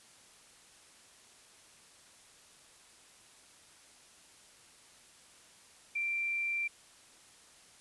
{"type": "tone", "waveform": "sine", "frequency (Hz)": 2357, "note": "D7", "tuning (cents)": 6, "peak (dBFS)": -31, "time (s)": [5.95, 6.68], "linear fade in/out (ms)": 10, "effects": ["white hiss -59 dBFS RMS until 7.8 s", "resampled to 24000 Hz"]}